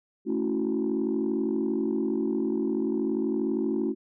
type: chord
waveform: sine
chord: F# minor seventh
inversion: first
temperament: equal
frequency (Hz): 220 / 277.2 / 329.6 / 370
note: A3 / C#4 / E4 / F#4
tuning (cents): 0 / 0 / 0 / 0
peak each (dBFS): -29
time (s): 0.25-3.95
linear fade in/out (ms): 50
effects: tanh soft clip ceiling -18 dBFS